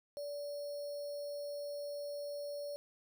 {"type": "tone with sample-and-hold", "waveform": "sine", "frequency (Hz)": 577, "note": "D5", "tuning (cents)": -31, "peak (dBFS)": -39, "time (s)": [0.17, 2.76], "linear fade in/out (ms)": 0, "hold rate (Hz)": 4900, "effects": []}